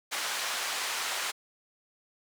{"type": "band-pass noise", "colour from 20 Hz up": "pink", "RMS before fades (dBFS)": -33, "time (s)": [0.11, 1.32], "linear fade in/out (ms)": 20, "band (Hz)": [1000, 9200], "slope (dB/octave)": 12, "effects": []}